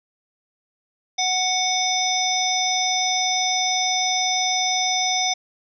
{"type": "harmonic tone with a mistuned harmonic", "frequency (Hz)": 740, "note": "F#5", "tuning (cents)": 0, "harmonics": [1, 3, 5, 7, 8], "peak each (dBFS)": [-24, -27, -25, -26, -26], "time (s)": [1.18, 5.34], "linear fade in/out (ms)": 10, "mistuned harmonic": 5, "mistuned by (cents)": -46, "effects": []}